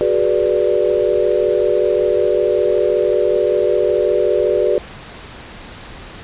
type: chord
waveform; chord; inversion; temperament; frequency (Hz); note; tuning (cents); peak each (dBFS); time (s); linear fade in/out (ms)
sine; G# half-diminished seventh; third; equal with one note detuned; 370 / 415.3 / 489.3 / 587.3; F#4 / G#4 / B4 / D5; 0 / 0 / -16 / 0; -18; 0.01-4.78; 0
effects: pink hiss -35 dBFS RMS until 6.23 s + resampled to 8000 Hz